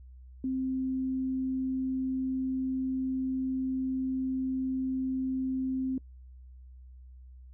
sine tone, 261.3 Hz, C4, 2 cents flat, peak -28 dBFS, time 0.44-5.98 s, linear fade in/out 2 ms, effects noise-tail reverb RT60 0.1 s tail -23 dB re dry + added 63 Hz sine -47 dBFS peak until 7.53 s

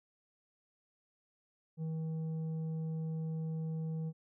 sine tone with tanh clipping, 160 Hz, D#3, 49 cents sharp, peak -36 dBFS, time 1.77-4.13 s, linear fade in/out 50 ms, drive 6 dB, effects none

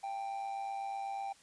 triangle tone with amplitude modulation, 788 Hz, G5, 9 cents sharp, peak -32 dBFS, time 0.03-1.33 s, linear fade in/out 10 ms, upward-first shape sine, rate 108 Hz, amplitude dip 55%, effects white hiss -62 dBFS RMS until 1.42 s + resampled to 22050 Hz

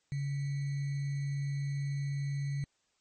sine tone with sample-and-hold, 140.5 Hz, C#3, 24 cents sharp, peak -31 dBFS, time 0.12-2.64 s, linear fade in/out 0 ms, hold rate 2100 Hz, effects white hiss -75 dBFS RMS until 3 s + MP3 32 kbps

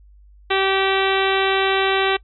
harmonic tone, 386.5 Hz, G4, 24 cents flat, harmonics 1 / 2 / 3 / 4 / 5 / 6 / 7 / 8 / 9 / 10, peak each -20 / -23 / -25 / -26 / -27 / -28 / -28 / -29 / -30 / -30 dBFS, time 0.5-2.17 s, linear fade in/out 10 ms, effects noise-tail reverb RT60 0.1 s tail -23 dB re dry + added 50 Hz sine -45 dBFS peak until 2.23 s

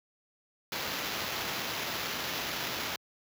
white noise with sample-and-hold, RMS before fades -35 dBFS, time 0.72-2.96 s, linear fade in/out 2 ms, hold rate 8820 Hz, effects high-pass 80 Hz 12 dB/octave

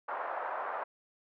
pink band-pass noise, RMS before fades -37 dBFS, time 0.08-0.84 s, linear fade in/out 10 ms, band 630 to 1400 Hz, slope 24 dB/octave, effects none

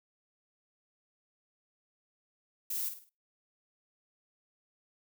violet noise with echo, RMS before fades -35 dBFS, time 2.7-2.89 s, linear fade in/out 5 ms, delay 51 ms, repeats 4, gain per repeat -8 dB, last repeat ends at 3.094 s, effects noise-tail reverb RT60 0.3 s tail -25 dB re dry

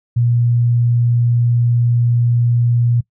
sine tone, 119.5 Hz, A#2, 43 cents sharp, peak -11 dBFS, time 0.16-3.01 s, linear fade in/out 10 ms, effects noise-tail reverb RT60 0.1 s tail -21 dB re dry

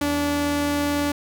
sawtooth tone pair together, 81.86 / 289.3 Hz, E2 / D4, -12 / -26 cents, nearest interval octave + minor seventh, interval 2186 cents, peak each -28 / -17 dBFS, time 0.01-1.12 s, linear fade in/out 5 ms, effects none

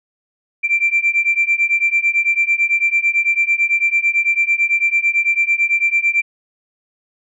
sine beating tone pair, 2349 / 2358 Hz, D7 / D7, 0 / +6 cents, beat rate 9 Hz, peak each -16 / -15 dBFS, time 0.63-6.22 s, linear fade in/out 20 ms, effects tanh soft clip ceiling -6 dBFS

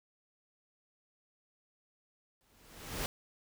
pink noise with exponential growth, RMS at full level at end -34 dBFS, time 2.41-3.06 s, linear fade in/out 0 ms, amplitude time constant 140 ms, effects none

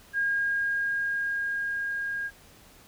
sine tone with level ramp, 1624 Hz, G#6, 39 cents flat, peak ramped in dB -23 to -29 dBFS, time 0.13-2.31 s, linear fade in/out 50 ms, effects pink hiss -54 dBFS RMS until 2.87 s

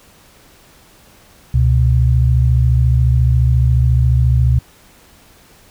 sine tone pair together, 69.4 / 123.66 Hz, C#2 / B2, +3 / +3 cents, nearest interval minor seventh, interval 1000 cents, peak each -12 dBFS, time 1.54-4.59 s, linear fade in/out 5 ms, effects pink hiss -47 dBFS RMS until 5.7 s

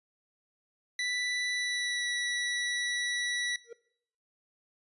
25% pulse tone with pitch glide, 1975.5 to 1948.3 Hz, B6 to B6, 0 to -24 cents, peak -26 dBFS, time 0.99-3.56 s, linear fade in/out 2 ms, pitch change -24 cents, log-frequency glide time 1.52-2.09 s
triangle tone with exponential growth, 466.2 Hz, A#4, in tune, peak -36 dBFS, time 3.64-3.73 s, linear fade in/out 5 ms, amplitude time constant 19 ms
effects noise-tail reverb RT60 0.7 s tail -22 dB re dry + resampled to 24000 Hz

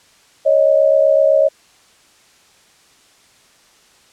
sine tone pair together, 554.4 / 622.3 Hz, C#5 / D#5, 0 / 0 cents, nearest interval major second, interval 200 cents, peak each -12 dBFS, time 0.45-1.49 s, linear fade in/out 20 ms, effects white hiss -51 dBFS RMS until 4.12 s + low-pass 8000 Hz 12 dB/octave

